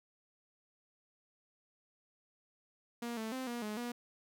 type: tone with pitch steps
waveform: sawtooth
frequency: 236.7 / 221.1 / 259.5 / 238.9 / 211.6 / 240.9 Hz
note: A#3 / A3 / C4 / A#3 / G#3 / B3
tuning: +27 / +9 / -14 / +43 / +33 / -43 cents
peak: -34 dBFS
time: 3.02-3.92 s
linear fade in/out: 5 ms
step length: 150 ms
effects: none